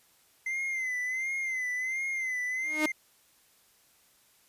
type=tone with vibrato; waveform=triangle; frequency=2062 Hz; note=C7; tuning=26 cents flat; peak=-28 dBFS; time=0.46-2.92 s; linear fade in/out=5 ms; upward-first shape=sine; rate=1.4 Hz; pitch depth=68 cents each way
type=tone with exponential growth; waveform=sawtooth; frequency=307.1 Hz; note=D#4; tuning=23 cents flat; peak=-19 dBFS; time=2.63-2.86 s; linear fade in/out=5 ms; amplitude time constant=50 ms
effects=white hiss -64 dBFS RMS until 4.48 s + resampled to 32000 Hz